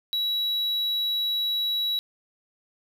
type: tone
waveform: triangle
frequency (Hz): 3900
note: B7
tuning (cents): -23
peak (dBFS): -22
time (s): 0.13-1.99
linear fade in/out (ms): 0
effects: none